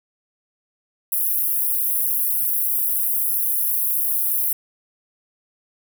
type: high-pass noise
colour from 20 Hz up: pink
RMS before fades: -21 dBFS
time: 1.12-4.53 s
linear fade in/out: 5 ms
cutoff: 11000 Hz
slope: 48 dB/octave
effects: none